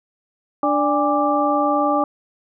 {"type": "harmonic tone with a mistuned harmonic", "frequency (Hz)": 293.7, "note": "D4", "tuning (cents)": 0, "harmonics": [1, 2, 3, 4], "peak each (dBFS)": [-21, -21, -21, -21], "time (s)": [0.63, 2.04], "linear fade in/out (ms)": 2, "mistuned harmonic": 3, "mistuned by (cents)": -130, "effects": []}